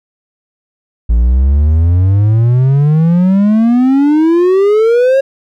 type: exponential sweep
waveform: triangle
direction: up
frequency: 55 to 550 Hz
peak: -4 dBFS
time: 1.09-5.21 s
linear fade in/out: 10 ms
effects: none